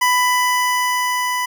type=tone with level ramp; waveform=25% pulse; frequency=994 Hz; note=B5; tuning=11 cents sharp; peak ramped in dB=-9 to -15 dBFS; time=0.01-1.46 s; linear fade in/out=10 ms; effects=none